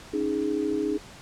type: chord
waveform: sine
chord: C# suspended second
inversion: none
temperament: equal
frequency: 277.2 / 311.1 / 415.3 Hz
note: C#4 / D#4 / G#4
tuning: 0 / 0 / 0 cents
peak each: -31 / -27 / -28 dBFS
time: 0.13-0.98 s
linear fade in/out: 10 ms
effects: pink hiss -46 dBFS RMS until 1.21 s + low-pass 8000 Hz 12 dB/octave